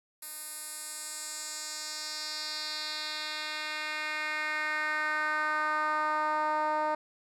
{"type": "tone with band-pass filter sweep", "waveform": "10% pulse", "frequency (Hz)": 306, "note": "D#4", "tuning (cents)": -29, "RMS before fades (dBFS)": -33, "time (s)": [0.22, 6.95], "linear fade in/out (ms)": 5, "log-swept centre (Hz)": [12000, 800], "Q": 2.2, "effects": []}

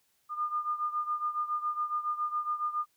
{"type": "beating tone pair", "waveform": "sine", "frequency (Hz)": [1211, 1218.2], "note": ["D#6", "D#6"], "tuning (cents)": [-47, -37], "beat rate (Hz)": 7.2, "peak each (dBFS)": [-31, -35], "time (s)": [0.29, 2.86], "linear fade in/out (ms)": 50, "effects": ["white hiss -72 dBFS RMS until 2.96 s"]}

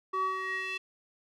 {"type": "tone with band-pass filter sweep", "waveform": "square", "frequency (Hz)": 378.3, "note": "F#4", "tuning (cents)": 38, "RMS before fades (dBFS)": -33, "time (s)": [0.13, 0.78], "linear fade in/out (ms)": 10, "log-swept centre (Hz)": [970, 2800], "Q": 4.2, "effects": []}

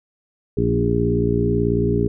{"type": "harmonic tone with a mistuned harmonic", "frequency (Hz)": 58.27, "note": "A#1", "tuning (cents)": 0, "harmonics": [1, 2, 3, 4, 5, 6, 7], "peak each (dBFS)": [-26, -22, -24, -25, -26, -27, -21], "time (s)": [0.57, 2.08], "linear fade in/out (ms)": 5, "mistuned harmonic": 5, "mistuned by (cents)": 16, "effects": []}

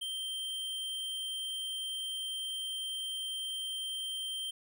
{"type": "tone", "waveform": "square", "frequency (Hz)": 3141, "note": "G7", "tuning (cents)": 3, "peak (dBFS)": -36, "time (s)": [0.01, 4.51], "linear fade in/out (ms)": 10, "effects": []}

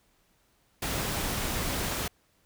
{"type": "noise", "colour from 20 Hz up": "pink", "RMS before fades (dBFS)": -31, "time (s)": [0.82, 2.08], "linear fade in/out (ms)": 5, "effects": ["pink hiss -68 dBFS RMS until 2.45 s"]}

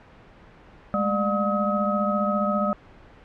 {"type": "tone cluster", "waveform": "sine", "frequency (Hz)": [205, 219.8, 598, 717, 1272], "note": ["G#3", "A3", "D5", "F5", "D#6"], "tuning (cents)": [-22, -2, 31, 45, 38], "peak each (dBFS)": [-25, -33, -26, -33, -25], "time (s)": [0.94, 2.73], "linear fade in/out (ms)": 0, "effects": ["pink hiss -49 dBFS RMS until 3.24 s", "low-pass 2000 Hz 12 dB/octave"]}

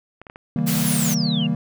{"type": "clicks", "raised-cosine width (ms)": 0.5, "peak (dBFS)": -24, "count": 5, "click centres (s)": [0.216, 0.268, 0.299, 0.359, 0.588]}
{"type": "chord", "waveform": "triangle", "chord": "C# diminished seventh", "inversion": "none", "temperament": "equal with one note detuned", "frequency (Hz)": [138.59, 161.8, 196, 233.1], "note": ["C#3", "E3", "G3", "Bb3"], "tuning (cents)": [0, -32, 0, 0], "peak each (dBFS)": [-27, -21, -23, -21], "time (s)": [0.56, 1.55], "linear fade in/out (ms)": 2}
{"type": "noise", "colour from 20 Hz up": "white", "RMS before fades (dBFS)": -26, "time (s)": [0.66, 1.15], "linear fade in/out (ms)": 20}
{"type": "exponential sweep", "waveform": "sine", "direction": "down", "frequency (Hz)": [11620, 2700], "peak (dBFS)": -25, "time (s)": [0.85, 1.47], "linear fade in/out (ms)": 10}
{"effects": []}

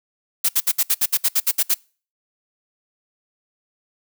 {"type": "noise bursts", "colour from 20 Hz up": "blue", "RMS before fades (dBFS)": -17, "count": 12, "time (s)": [0.44, 1.744], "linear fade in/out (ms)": 10, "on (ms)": 50, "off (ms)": 64, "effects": ["noise-tail reverb RT60 0.4 s tail -26 dB re dry"]}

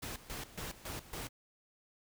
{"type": "noise with tremolo", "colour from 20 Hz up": "pink", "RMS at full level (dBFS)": -42, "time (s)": [0.02, 1.29], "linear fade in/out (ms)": 10, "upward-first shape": "square", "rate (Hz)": 3.6, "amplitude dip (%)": 80, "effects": []}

